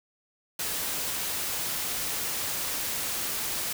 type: noise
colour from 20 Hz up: white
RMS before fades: -31 dBFS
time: 0.59-3.73 s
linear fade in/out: 5 ms
effects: none